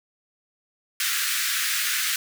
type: high-pass noise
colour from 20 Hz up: pink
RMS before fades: -25 dBFS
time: 1-2.16 s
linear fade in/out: 2 ms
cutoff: 1400 Hz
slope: 48 dB/octave
effects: none